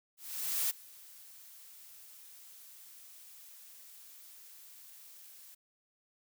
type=noise with ADSR envelope; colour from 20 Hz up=blue; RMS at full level=-31 dBFS; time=0.17-5.55 s; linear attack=530 ms; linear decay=15 ms; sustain=-23 dB; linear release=10 ms; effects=none